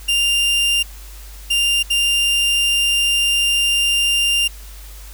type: tone bursts at uneven times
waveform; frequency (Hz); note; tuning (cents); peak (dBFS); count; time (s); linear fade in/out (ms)
40% pulse; 2794; F7; 0; -13; 3; 0.08-0.83 / 1.5-1.83 / 1.9-4.48; 10
effects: added 50 Hz sine -34 dBFS peak until 5.13 s + white hiss -42 dBFS RMS until 5.13 s